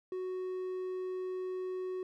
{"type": "tone", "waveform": "triangle", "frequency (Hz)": 370, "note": "F#4", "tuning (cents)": 0, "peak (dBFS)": -33, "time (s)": [0.12, 2.03], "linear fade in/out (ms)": 2, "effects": []}